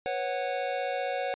square chord, B suspended second, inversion none, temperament equal with one note detuned, 493.9 / 549.3 / 740 Hz, B4 / C#5 / F#5, 0 / -16 / 0 cents, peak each -37 / -33 / -33 dBFS, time 0.06-1.34 s, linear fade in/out 0 ms, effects resampled to 8000 Hz

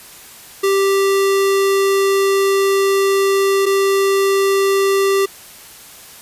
square tone pair in turn, 392 / 392 Hz, G4 / G4, 0 / 0 cents, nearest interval unison, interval 0 cents, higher neither, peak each -13 dBFS, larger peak neither, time 0.63-3.66 / 3.66-5.26 s, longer first, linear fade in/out 10 ms, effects white hiss -39 dBFS RMS until 6.21 s + resampled to 32000 Hz

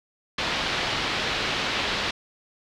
white low-pass noise, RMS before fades -27 dBFS, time 0.38-2.11 s, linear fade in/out 5 ms, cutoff 4100 Hz, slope 24 dB/octave, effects none

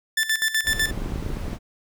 sawtooth tone with tremolo, 1762 Hz, A6, 2 cents sharp, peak -15 dBFS, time 0.17-0.91 s, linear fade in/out 5 ms, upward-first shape square, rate 8 Hz, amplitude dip 75%
brown noise, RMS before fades -30 dBFS, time 0.64-1.59 s, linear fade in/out 50 ms
clicks, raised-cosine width 3 ms, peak -18 dBFS, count 12, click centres 0.913 / 0.977 / 1.02 / 1.06 / 1.121 / 1.159 / 1.226 / 1.263 / 1.303 / 1.37 / 1.481 / 1.531 s
effects none

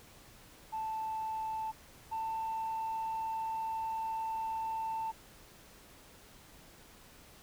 sine tone pair in turn, 880 / 891.3 Hz, A5 / A5, 0 / +22 cents, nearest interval unison, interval 22 cents, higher second, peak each -33 / -32 dBFS, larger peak second, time 0.72-1.72 / 2.11-5.12 s, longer second, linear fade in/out 20 ms, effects tanh soft clip ceiling -31 dBFS + pink hiss -57 dBFS RMS until 7.42 s

